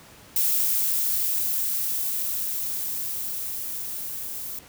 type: noise with level ramp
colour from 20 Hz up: violet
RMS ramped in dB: -22 to -34 dBFS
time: 0.36-4.59 s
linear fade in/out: 2 ms
effects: pink hiss -49 dBFS RMS until 4.68 s + high-pass 60 Hz 12 dB/octave